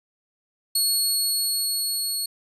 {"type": "tone with level ramp", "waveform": "20% pulse", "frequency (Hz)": 4351, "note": "C#8", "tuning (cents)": -33, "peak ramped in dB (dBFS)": [-13, -19], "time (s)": [0.75, 2.26], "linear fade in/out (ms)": 5, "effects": ["resampled to 32000 Hz"]}